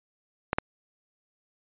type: clicks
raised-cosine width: 0.5 ms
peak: -9 dBFS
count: 2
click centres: 0.531 / 0.585 s
effects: resampled to 8000 Hz